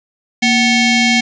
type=ring-modulated tone; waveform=sawtooth; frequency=987 Hz; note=B5; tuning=1 cent flat; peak=-3 dBFS; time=0.42-1.21 s; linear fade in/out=10 ms; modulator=1220 Hz; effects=resampled to 16000 Hz + 7-bit